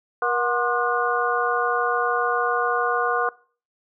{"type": "tone cluster", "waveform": "sine", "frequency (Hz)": [476.8, 729, 1061, 1208, 1455], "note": ["A#4", "F#5", "C6", "D6", "F#6"], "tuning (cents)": [39, -26, 24, 48, -29], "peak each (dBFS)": -26, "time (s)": [0.22, 3.29], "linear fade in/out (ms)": 2, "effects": ["noise-tail reverb RT60 0.4 s tail -21 dB re dry"]}